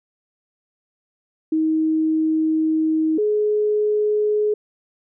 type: tone pair in turn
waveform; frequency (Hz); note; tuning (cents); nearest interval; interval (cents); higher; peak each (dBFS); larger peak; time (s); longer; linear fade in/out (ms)
sine; 315.9 / 421.7; D#4 / G#4; +26 / +26; perfect fourth; 500; second; -16; neither; 1.52-3.18 / 3.18-4.54; first; 5
effects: none